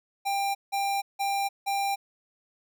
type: tone bursts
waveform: square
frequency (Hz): 794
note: G5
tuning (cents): +22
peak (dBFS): -26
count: 4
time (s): 0.25-1.96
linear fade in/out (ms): 20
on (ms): 300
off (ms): 170
effects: none